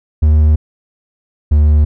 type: tone pair in turn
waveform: triangle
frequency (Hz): 76.6 / 74.76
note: D#2 / D2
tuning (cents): -27 / +31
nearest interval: unison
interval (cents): 42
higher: first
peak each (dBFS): -4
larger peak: neither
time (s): 0.22-0.56 / 1.51-1.85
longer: neither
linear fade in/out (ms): 10
effects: none